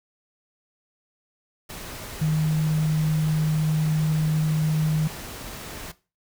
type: tone in noise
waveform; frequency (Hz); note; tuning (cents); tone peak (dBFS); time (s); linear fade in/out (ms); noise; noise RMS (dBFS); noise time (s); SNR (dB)
sine; 155.56; D#3; 0; -19; 2.21-5.08; 10; pink; -37; 1.69-5.92; +15
effects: noise-tail reverb RT60 0.3 s tail -17 dB re dry